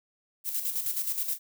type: noise with tremolo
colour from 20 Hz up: violet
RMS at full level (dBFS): -29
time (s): 0.44-1.39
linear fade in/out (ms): 50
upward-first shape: square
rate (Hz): 9.5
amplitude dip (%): 55
effects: none